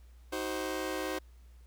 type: chord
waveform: sawtooth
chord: C diminished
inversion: first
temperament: just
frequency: 314 / 376.7 / 523.3 Hz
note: Eb4 / Gb4 / C5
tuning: +16 / +31 / 0 cents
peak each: -34 dBFS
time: 0.32-1.19 s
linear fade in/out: 10 ms
effects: added 60 Hz sine -52 dBFS peak until 1.66 s + pink hiss -69 dBFS RMS until 1.66 s